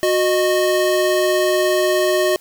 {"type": "tone pair together", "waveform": "square", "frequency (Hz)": [366, 615.5], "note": ["F#4", "D#5"], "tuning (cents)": [-19, -19], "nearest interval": "major sixth", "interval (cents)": 900, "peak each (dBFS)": -18, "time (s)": [0.03, 2.36], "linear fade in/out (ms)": 0, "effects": ["white hiss -49 dBFS RMS until 2.4 s"]}